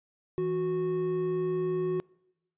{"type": "tone pair together", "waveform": "triangle", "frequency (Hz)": [163.7, 367.5], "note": ["E3", "F#4"], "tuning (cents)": [-12, -12], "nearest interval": "octave + major second", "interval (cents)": 1400, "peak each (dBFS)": [-33, -25], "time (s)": [0.38, 2], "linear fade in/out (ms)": 0, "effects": ["noise-tail reverb RT60 0.9 s tail -25 dB re dry", "resampled to 8000 Hz"]}